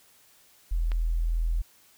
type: tone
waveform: sine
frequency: 41.28 Hz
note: E1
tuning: 3 cents sharp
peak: -23 dBFS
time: 0.71-1.62 s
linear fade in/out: 10 ms
type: click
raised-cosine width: 0.3 ms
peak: -23 dBFS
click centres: 0.918 s
effects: white hiss -59 dBFS RMS until 1.97 s